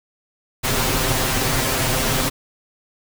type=noise with comb filter; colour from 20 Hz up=pink; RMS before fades=-20 dBFS; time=0.63-2.3 s; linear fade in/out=20 ms; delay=7.7 ms; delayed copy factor=+0.9; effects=none